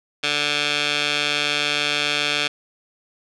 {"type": "tone with band-pass filter", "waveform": "15% pulse", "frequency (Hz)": 146.83, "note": "D3", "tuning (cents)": 0, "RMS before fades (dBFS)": -22, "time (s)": [0.23, 2.48], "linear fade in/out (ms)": 10, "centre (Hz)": 3200, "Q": 1.9, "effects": ["resampled to 24000 Hz"]}